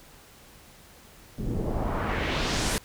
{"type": "noise with low-pass filter sweep", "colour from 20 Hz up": "pink", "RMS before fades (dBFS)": -28, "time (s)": [1.38, 2.78], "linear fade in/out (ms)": 0, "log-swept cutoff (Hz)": [230, 11000], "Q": 1.3, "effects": ["pink hiss -52 dBFS RMS until 2.84 s"]}